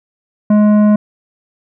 triangle tone with tanh clipping, 210 Hz, G#3, 19 cents sharp, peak -8 dBFS, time 0.5-0.96 s, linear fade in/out 5 ms, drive 15 dB, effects none

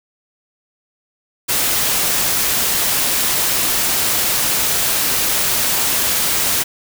white noise, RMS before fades -17 dBFS, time 1.48-6.64 s, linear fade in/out 20 ms, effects none

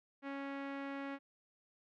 sawtooth tone with low-pass filter, 276.9 Hz, C#4, 2 cents flat, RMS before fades -43 dBFS, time 0.22-1.19 s, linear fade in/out 50 ms, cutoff 2100 Hz, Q 1.6, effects none

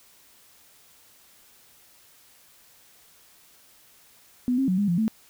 sine tone with pitch steps, 248.3 / 267.7 / 185.1 / 203.8 / 172.8 / 220.4 Hz, B3 / C4 / F#3 / G#3 / F3 / A3, +9 / +40 / +1 / -32 / -18 / +3 cents, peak -20 dBFS, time 4.48-5.08 s, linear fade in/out 0 ms, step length 100 ms, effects white hiss -56 dBFS RMS until 5.29 s

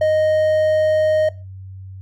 triangle tone, 621 Hz, D#5, 3 cents flat, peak -11 dBFS, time 0.01-1.29 s, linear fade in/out 5 ms, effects noise-tail reverb RT60 0.3 s tail -20 dB re dry + added 95 Hz sine -32 dBFS peak until 2.01 s

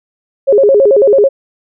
sine tone with vibrato, 474.8 Hz, A#4, 32 cents sharp, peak -4 dBFS, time 0.47-1.29 s, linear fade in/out 20 ms, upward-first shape square, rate 9.1 Hz, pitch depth 240 cents each way, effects none

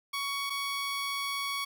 15% pulse tone pair in turn, 1119 / 1119 Hz, C#6 / C#6, +16 / +16 cents, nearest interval unison, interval 0 cents, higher neither, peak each -25 dBFS, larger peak neither, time 0.13-0.5 / 0.5-1.65 s, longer second, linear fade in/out 10 ms, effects none

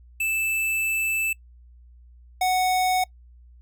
square tone pair in turn, 2637 / 740 Hz, E7 / F#5, 0 / 0 cents, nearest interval octave + minor seventh, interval 2200 cents, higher first, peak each -23 / -20 dBFS, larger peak second, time 0.2-1.33 / 2.41-3.04 s, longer first, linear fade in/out 5 ms, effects noise-tail reverb RT60 0.1 s tail -24 dB re dry + added 60 Hz sine -47 dBFS peak until 3.61 s

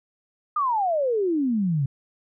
sine exponential sweep, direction down, 1244.5 to 130.81 Hz, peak -20 dBFS, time 0.56-1.86 s, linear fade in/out 5 ms, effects none

